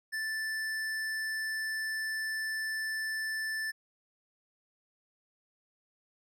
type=tone with hard clipping; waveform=triangle; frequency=1760 Hz; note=A6; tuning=in tune; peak=-34 dBFS; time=0.12-3.72 s; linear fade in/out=20 ms; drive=17 dB; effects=none